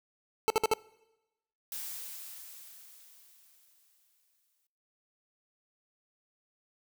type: tone bursts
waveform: 25% pulse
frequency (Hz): 440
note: A4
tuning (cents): 0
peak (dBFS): -19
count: 4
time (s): 0.48-0.736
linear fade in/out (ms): 0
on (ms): 22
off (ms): 56
type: noise with exponential decay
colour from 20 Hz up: blue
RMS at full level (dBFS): -38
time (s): 1.72-4.67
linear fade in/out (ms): 2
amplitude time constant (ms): 640
effects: noise-tail reverb RT60 1.0 s tail -24 dB re dry